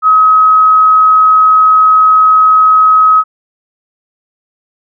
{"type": "tone", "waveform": "sine", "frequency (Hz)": 1273, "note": "D#6", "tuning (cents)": 39, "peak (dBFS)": -3, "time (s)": [0.02, 3.24], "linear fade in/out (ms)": 50, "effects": []}